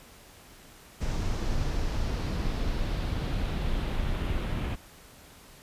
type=noise with low-pass filter sweep; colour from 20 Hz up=brown; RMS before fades=-29 dBFS; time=1-4.76 s; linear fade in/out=20 ms; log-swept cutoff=6600 to 2900 Hz; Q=1.7; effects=pink hiss -52 dBFS RMS until 5.62 s + resampled to 32000 Hz